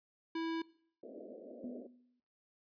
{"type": "tone", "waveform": "square", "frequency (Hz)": 327.9, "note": "E4", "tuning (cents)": -9, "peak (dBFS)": -36, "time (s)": [0.35, 0.62], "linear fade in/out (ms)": 5}
{"type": "band-pass noise", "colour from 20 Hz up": "white", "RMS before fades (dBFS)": -50, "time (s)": [1.03, 1.87], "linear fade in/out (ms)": 5, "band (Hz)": [210, 640], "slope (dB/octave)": 96}
{"type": "tone with exponential decay", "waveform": "sine", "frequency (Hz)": 246.8, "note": "B3", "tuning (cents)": -1, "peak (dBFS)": -38, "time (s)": [1.64, 2.2], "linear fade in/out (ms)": 2, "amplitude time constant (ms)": 120}
{"effects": ["noise-tail reverb RT60 0.6 s tail -21 dB re dry", "resampled to 11025 Hz"]}